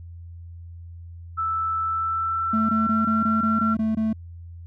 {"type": "tone with pitch glide", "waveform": "sine", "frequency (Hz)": [1318.5, 1360.3], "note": ["E6", "F6"], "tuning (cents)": [0, -46], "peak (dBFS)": -22, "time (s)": [1.37, 3.75], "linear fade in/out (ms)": 20, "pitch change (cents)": 54, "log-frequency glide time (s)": [1.81, 3.16]}
{"type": "tone bursts", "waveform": "triangle", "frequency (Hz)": 219.7, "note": "A3", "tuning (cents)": -2, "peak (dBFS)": -18, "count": 9, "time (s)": [2.53, 4.13], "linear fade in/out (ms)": 5, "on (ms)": 160, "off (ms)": 20}
{"effects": ["added 85 Hz sine -37 dBFS peak until 4.66 s"]}